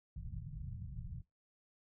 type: low-pass noise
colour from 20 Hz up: white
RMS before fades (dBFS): -45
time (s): 0.16-1.22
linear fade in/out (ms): 2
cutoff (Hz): 160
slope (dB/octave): 48
effects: noise-tail reverb RT60 0.2 s tail -21 dB re dry